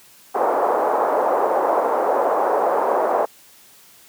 pink band-pass noise, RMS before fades -19 dBFS, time 0.34-3.26 s, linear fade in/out 20 ms, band 460 to 990 Hz, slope 24 dB/octave, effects white hiss -49 dBFS RMS until 4.08 s + high-pass 80 Hz 12 dB/octave

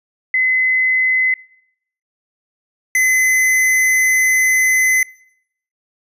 sine / square tone pair in turn, 2035 / 2035 Hz, C7 / C7, -49 / -49 cents, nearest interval unison, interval 0 cents, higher neither, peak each -12 dBFS, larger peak neither, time 0.34-1.34 / 2.95-5.03 s, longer second, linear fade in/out 2 ms, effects noise-tail reverb RT60 0.7 s tail -21 dB re dry + resampled to 32000 Hz

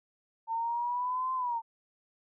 sine linear two-way sweep, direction up then down, 899 to 1041 to 899 Hz, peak -29 dBFS, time 0.47-1.62 s, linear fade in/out 50 ms, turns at 1.34 s, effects none

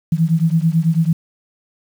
sine beating tone pair, 159.6 / 168.7 Hz, D#3 / E3, +44 / +40 cents, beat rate 9.1 Hz, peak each -15 / -16 dBFS, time 0.12-1.13 s, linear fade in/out 5 ms, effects 7-bit

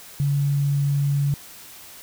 sine tone, 141.7 Hz, C#3, 38 cents sharp, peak -18 dBFS, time 0.2-1.34 s, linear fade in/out 0 ms, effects white hiss -43 dBFS RMS until 2.02 s

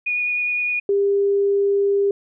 sine tone with vibrato, 2455 Hz, D#7, 24 cents flat, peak -19 dBFS, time 0.06-0.8 s, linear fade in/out 10 ms, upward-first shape sine, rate 9.7 Hz, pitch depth 9 cents each way
sine tone, 400 Hz, G4, 35 cents sharp, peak -15 dBFS, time 0.89-2.11 s, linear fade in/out 2 ms
effects none

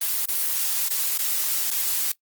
blue noise with dropouts, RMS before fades -24 dBFS, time 0.01-2.12 s, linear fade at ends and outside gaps 5 ms, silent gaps 0.257-0.284 / 0.888-0.904 / 1.179-1.188 / 1.705-1.711 s, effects noise-tail reverb RT60 0.1 s tail -21 dB re dry + Opus 24 kbps

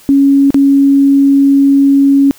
sine tone with dropouts, 277.2 Hz, C#4, in tune, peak -4 dBFS, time 0.09-2.31 s, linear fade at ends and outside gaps 0 ms, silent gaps 0.505-0.544 s, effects white hiss -41 dBFS RMS until 2.38 s

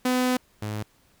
sawtooth tone pair in turn, 252.3 / 106.08 Hz, B3 / G#2, +37 / +37 cents, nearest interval octave + minor third, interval 1500 cents, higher first, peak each -17 / -25 dBFS, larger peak first, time 0.05-0.37 / 0.62-0.83 s, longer first, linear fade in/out 5 ms, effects pink hiss -62 dBFS RMS until 1.2 s

